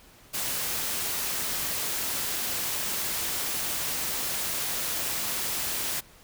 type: noise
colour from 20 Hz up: white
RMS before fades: -30 dBFS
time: 0.33-6.01 s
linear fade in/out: 20 ms
effects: pink hiss -54 dBFS RMS until 6.23 s